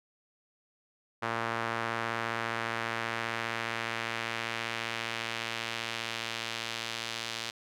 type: tone with band-pass filter sweep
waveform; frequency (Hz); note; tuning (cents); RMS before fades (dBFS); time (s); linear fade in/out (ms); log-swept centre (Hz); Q
sawtooth; 114.9; A#2; -25; -35; 1.22-7.51; 10; 1300 to 3900; 1.2
effects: none